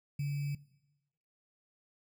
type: tone with sample-and-hold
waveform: sine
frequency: 142.8 Hz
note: D3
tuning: 48 cents flat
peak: -31 dBFS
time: 0.19-0.55 s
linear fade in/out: 5 ms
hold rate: 2450 Hz
effects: noise-tail reverb RT60 1.0 s tail -20 dB re dry